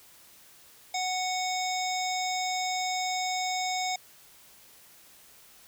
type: harmonic tone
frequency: 740 Hz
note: F#5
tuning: in tune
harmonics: 1 / 3 / 5 / 7 / 9 / 10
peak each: -30 / -35 / -37 / -38 / -40 / -40 dBFS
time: 0.94-3.96 s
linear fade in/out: 5 ms
effects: white hiss -55 dBFS RMS until 5.67 s